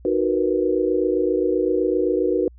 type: chord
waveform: sine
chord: B major seventh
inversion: first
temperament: equal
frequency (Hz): 311.1 / 370 / 466.2 / 493.9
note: D#4 / F#4 / A#4 / B4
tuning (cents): 0 / 0 / 0 / 0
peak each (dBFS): -24 / -21 / -24 / -24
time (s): 0.05-2.48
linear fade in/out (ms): 2
effects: added 60 Hz sine -43 dBFS peak until 2.58 s